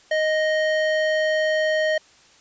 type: tone with band-pass filter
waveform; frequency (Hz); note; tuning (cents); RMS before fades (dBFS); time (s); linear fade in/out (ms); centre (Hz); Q
square; 622.3; D#5; 0; -21; 0.11-1.98; 5; 1400; 0.98
effects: white hiss -53 dBFS RMS until 2.4 s + resampled to 16000 Hz

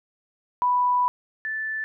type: tone pair in turn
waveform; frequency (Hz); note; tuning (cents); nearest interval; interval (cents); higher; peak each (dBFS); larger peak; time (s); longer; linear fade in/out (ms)
sine; 987.8 / 1755.4; B5 / A6; 0 / -5; minor seventh; 995; second; -18 / -26; first; 0.62-1.08 / 1.45-1.84; first; 0
effects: none

